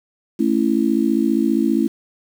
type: chord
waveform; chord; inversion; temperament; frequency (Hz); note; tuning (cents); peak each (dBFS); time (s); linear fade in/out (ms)
sine; A major; none; just; 220 / 275 / 330; A3 / C#4 / E4; 0 / -14 / +2; -19; 0.39-1.88; 10
effects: 7-bit